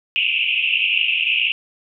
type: band-pass noise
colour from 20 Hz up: pink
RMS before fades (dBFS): -19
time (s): 0.16-1.52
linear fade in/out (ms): 0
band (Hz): 2500 to 2900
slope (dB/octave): 96
effects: none

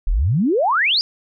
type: exponential sweep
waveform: sine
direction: up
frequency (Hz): 31.94 to 5110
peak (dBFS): -14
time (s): 0.07-1.01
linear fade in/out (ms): 0
effects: none

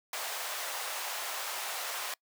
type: high-pass noise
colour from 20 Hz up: pink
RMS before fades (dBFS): -37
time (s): 0.13-2.14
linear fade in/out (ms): 2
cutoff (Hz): 630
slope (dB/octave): 24
effects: noise-tail reverb RT60 0.1 s tail -25 dB re dry

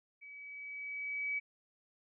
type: tone with level ramp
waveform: sine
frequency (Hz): 2281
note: C#7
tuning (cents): +49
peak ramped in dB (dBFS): -49 to -32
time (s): 0.21-1.4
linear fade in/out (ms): 20
effects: none

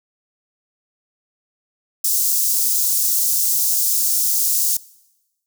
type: high-pass noise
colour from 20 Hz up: white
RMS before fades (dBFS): -18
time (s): 2.04-4.77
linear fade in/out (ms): 5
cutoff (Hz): 5500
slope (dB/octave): 24
effects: noise-tail reverb RT60 1.0 s tail -22 dB re dry

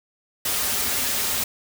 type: noise with comb filter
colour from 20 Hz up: white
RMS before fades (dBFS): -24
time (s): 0.45-1.44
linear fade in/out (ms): 5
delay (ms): 6.1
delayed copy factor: -0.6
effects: none

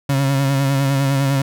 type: tone with vibrato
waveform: 35% pulse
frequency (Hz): 137.4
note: C#3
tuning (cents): -15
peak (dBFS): -13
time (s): 0.09-1.42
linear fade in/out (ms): 5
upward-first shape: sine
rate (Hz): 9.9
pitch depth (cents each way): 39
effects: none

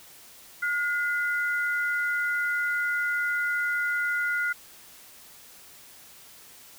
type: tone pair together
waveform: sine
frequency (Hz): 1433.7 / 2030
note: F6 / B6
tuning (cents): +45 / +47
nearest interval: tritone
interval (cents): 602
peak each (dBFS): -25 / -31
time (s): 0.62-4.53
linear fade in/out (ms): 10
effects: white hiss -50 dBFS RMS until 6.78 s

